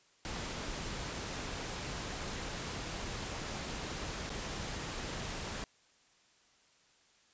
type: noise with dropouts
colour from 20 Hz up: pink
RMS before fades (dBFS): -40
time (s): 0.25-5.64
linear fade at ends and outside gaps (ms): 0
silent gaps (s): 4.294-4.302
effects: white hiss -67 dBFS RMS until 7.33 s + resampled to 16000 Hz